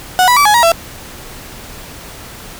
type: tone with pitch steps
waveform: 35% pulse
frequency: 736 / 983 / 1155 / 839 / 950 / 670 Hz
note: F#5 / B5 / D6 / G#5 / A#5 / E5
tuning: -9 / -8 / -29 / +17 / +33 / +28 cents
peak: -5 dBFS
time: 0.19-0.718 s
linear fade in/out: 0 ms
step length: 88 ms
effects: pink hiss -32 dBFS RMS until 2.59 s